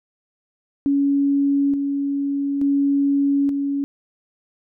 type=tone with tremolo; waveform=sine; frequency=280.4 Hz; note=C#4; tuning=20 cents sharp; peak=-15 dBFS; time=0.86-3.84 s; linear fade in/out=0 ms; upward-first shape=square; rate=0.57 Hz; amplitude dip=40%; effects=none